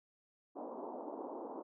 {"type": "band-pass noise", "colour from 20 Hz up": "pink", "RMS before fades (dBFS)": -45, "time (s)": [0.55, 1.63], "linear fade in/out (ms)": 20, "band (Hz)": [250, 1000], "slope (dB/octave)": 48, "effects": []}